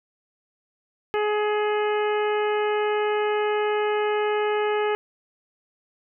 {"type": "harmonic tone", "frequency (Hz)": 420.7, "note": "G#4", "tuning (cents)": 22, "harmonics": [1, 2, 3, 4, 5, 6, 7], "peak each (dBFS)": [-22, -28, -32, -34, -36, -38, -39], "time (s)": [1.14, 4.95], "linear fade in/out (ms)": 0, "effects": []}